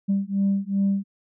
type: beating tone pair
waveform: sine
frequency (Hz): 196 / 198.6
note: G3 / G3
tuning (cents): 0 / +23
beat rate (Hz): 2.6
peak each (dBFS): -22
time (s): 0.08-1.04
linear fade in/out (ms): 20
effects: tanh soft clip ceiling -15 dBFS